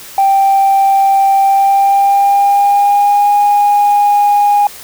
sine tone with pitch glide, 784 to 820.1 Hz, G5 to G#5, 0 to -22 cents, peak -5 dBFS, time 0.18-4.67 s, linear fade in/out 2 ms, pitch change +78 cents, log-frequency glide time 1.42-3.34 s, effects tanh soft clip ceiling -3 dBFS + white hiss -32 dBFS RMS until 4.83 s

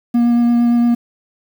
triangle tone with vibrato, 237.8 Hz, A#3, 35 cents sharp, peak -8 dBFS, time 0.14-0.95 s, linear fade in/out 10 ms, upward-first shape triangle, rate 8.7 Hz, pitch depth 11 cents each way, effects 7-bit

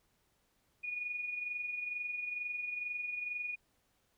sine tone with amplitude modulation, 2453 Hz, D#7, 25 cents flat, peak -34 dBFS, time 0.83-3.56 s, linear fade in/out 20 ms, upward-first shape sine, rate 22.2 Hz, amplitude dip 50%, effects pink hiss -75 dBFS RMS until 4.17 s

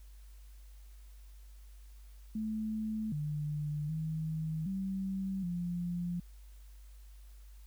sine tone with pitch steps, 217.6 / 149.3 / 158.2 / 192 / 174.9 Hz, A3 / D3 / D#3 / G3 / F3, -19 / +29 / +29 / -36 / +3 cents, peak -33 dBFS, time 2.35-6.2 s, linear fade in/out 5 ms, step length 770 ms, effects added 50 Hz sine -50 dBFS peak until 7.66 s + white hiss -67 dBFS RMS until 7.66 s

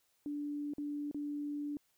sine tone with dropouts, 291.8 Hz, D4, 11 cents flat, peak -36 dBFS, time 0.26-1.77 s, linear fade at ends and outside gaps 1 ms, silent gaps 0.736-0.782 / 1.113-1.145 s, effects white hiss -75 dBFS RMS until 1.97 s

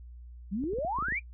sine exponential sweep, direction up, 180.3 to 2489 Hz, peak -29 dBFS, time 0.51-1.2 s, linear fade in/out 20 ms
clicks, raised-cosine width 3 ms, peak -28 dBFS, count 8, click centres 0.639 / 0.734 / 0.786 / 0.849 / 0.987 / 1.025 / 1.085 / 1.123 s
effects noise-tail reverb RT60 0.1 s tail -21 dB re dry + added 60 Hz sine -44 dBFS peak until 1.33 s

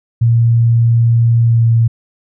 sine tone with pitch glide, 116.54 to 115.13 Hz, A#2 to A#2, 0 to -21 cents, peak -7 dBFS, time 0.21-1.88 s, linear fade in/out 10 ms, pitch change -21 cents, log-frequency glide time 1.43-1.65 s, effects none

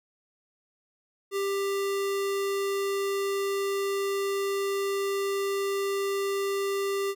square tone, 395.5 Hz, G4, 15 cents sharp, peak -27 dBFS, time 1.31-7.15 s, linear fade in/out 50 ms, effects none

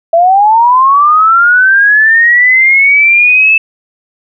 sine linear sweep, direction up, 655 to 2637 Hz, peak -3 dBFS, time 0.13-3.58 s, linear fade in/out 5 ms, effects none

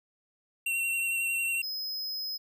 square tone with vibrato, 2731 Hz, F7, 39 cents flat, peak -28 dBFS, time 0.66-1.62 s, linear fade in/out 5 ms, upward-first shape sine, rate 11 Hz, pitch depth 17 cents each way
square tone, 5080 Hz, D#8, 35 cents sharp, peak -33 dBFS, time 1.62-2.38 s, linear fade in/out 20 ms
effects none

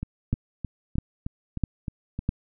two click trains, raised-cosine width 5 ms, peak -18 / -11 dBFS, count 8 / 4, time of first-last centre 0.03-2.19 / 0.33-2.291 s, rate 3.24 / 1.53 Hz, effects none

